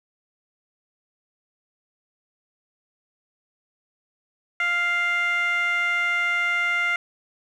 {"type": "tone with band-pass filter", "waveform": "15% pulse", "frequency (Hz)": 698.5, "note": "F5", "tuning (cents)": 0, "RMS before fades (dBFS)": -23, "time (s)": [4.6, 6.96], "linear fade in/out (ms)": 2, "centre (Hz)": 1800, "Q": 8.9, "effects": []}